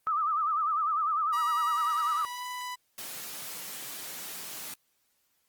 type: tone with vibrato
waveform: sine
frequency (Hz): 1239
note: D#6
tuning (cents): -8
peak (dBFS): -25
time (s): 0.07-2.25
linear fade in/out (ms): 0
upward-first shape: sine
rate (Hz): 10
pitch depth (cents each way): 110
type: tone with pitch glide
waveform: sawtooth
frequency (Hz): 959 to 994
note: A#5 to B5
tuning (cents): +49 to +11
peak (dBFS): -31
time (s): 1.32-2.76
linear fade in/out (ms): 20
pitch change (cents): +62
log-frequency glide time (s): 2.03-2.46
type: high-pass noise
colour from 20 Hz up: white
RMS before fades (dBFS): -40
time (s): 2.98-4.74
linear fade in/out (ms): 2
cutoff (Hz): 120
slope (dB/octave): 48
effects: white hiss -73 dBFS RMS until 5.48 s + Opus 24 kbps